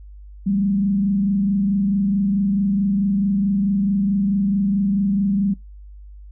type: tone with frequency modulation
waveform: sine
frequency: 198 Hz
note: G3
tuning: 18 cents sharp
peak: -16 dBFS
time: 0.46-5.54 s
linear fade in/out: 10 ms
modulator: 24.6 Hz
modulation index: 0.53
effects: noise-tail reverb RT60 0.2 s tail -25 dB re dry + added 50 Hz sine -37 dBFS peak until 6.31 s